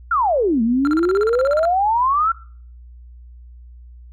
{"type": "exponential two-way sweep", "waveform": "sine", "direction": "down then up", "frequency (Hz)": [1441, 220, 1378], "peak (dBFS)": -14, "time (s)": [0.11, 2.32], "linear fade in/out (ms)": 5, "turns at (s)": 0.62}
{"type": "tone bursts", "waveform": "triangle", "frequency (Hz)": 1371, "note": "F6", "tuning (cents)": -32, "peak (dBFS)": -19, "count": 14, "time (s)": [0.85, 1.653], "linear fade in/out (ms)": 0, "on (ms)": 23, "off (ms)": 37}
{"effects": ["noise-tail reverb RT60 0.5 s tail -22 dB re dry", "added 60 Hz sine -38 dBFS peak until 4.12 s"]}